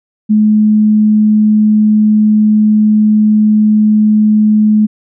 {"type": "tone", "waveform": "sine", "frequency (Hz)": 213.3, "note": "G#3", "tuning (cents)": 46, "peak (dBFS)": -5, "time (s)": [0.29, 4.87], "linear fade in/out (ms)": 20, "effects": []}